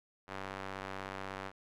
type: tone with band-pass filter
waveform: square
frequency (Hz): 48.19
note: G1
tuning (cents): -29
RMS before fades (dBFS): -43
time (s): 0.27-1.52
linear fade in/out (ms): 50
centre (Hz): 1300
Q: 0.79
effects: none